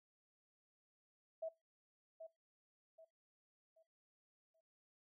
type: tone with echo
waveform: sine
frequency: 649 Hz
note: E5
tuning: 27 cents flat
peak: -40 dBFS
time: 1.42-1.49 s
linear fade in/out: 10 ms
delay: 780 ms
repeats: 4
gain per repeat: -9 dB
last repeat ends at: 4.61 s
effects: noise-tail reverb RT60 0.2 s tail -20 dB re dry